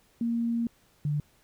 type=tone pair in turn; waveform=sine; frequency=233.1 / 147.57 Hz; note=A#3 / D3; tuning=0 / +9 cents; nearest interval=minor sixth; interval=791 cents; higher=first; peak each=-25 dBFS; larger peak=neither; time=0.21-0.67 / 1.05-1.2 s; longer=first; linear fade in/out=2 ms; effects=pink hiss -64 dBFS RMS until 1.43 s